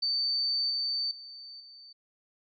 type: tone with level steps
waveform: sine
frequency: 4566 Hz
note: D8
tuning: 50 cents flat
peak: -26 / -28 / -43 / -48 dBFS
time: 0.02-1.93 s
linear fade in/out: 10 ms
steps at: 0.7 / 1.11 / 1.6 s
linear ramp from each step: 2 ms
effects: none